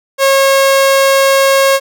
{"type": "tone", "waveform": "sawtooth", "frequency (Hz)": 544, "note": "C#5", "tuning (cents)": -33, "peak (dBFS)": -3, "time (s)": [0.18, 1.8], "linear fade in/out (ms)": 50, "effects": []}